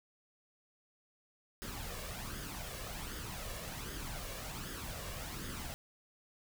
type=noise with flanger; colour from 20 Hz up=pink; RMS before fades=-43 dBFS; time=1.62-5.74 s; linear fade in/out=0 ms; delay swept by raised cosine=0.6 to 1.8 ms; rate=1.3 Hz; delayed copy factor=+0.55; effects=none